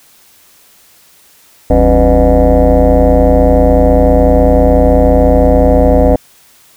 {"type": "tone with frequency modulation", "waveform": "sine", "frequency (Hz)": 270.1, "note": "C#4", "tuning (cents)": -45, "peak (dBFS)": -3, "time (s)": [1.7, 6.16], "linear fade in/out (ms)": 5, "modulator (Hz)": 114, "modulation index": 3.6, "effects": ["tanh soft clip ceiling 0 dBFS", "white hiss -45 dBFS RMS until 6.76 s"]}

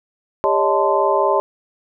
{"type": "tone cluster", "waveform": "sine", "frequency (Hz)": [400, 563, 627, 880, 1035], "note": ["G4", "C#5", "D#5", "A5", "C6"], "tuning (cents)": [35, 27, 13, 0, -19], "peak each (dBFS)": -20, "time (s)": [0.44, 1.4], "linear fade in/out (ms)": 0, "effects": []}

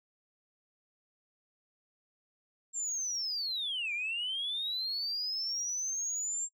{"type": "linear two-way sweep", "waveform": "sine", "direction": "down then up", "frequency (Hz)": [7459, 2328, 7459], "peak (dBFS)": -31, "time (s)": [2.73, 6.49], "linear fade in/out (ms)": 50, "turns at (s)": 3.93, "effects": ["noise-tail reverb RT60 0.1 s tail -26 dB re dry", "tanh soft clip ceiling -28 dBFS"]}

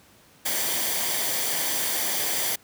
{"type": "noise with comb filter", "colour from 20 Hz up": "white", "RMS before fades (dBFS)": -26, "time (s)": [0.45, 2.56], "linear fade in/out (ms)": 10, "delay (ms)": 0.75, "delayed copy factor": -0.5, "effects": ["pink hiss -55 dBFS RMS until 2.63 s", "high-pass 80 Hz 12 dB/octave"]}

